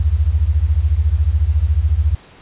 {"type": "beating tone pair", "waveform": "sine", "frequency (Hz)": [68.8, 82.8], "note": ["C#2", "E2"], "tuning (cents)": [-12, 8], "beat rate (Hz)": 14, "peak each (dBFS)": -15, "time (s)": [0, 2.15], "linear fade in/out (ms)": 5, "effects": ["pink hiss -44 dBFS RMS until 2.41 s", "resampled to 8000 Hz"]}